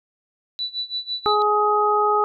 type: tone with tremolo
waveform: sine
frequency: 3962 Hz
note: B7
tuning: 5 cents sharp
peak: -22 dBFS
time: 0.59-1.42 s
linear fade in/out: 0 ms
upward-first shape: sine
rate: 6 Hz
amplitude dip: 90%
type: harmonic tone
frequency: 419.1 Hz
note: G#4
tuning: 16 cents sharp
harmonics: 1 / 2 / 3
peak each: -21 / -21 / -19 dBFS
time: 1.26-2.24 s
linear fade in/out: 0 ms
effects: none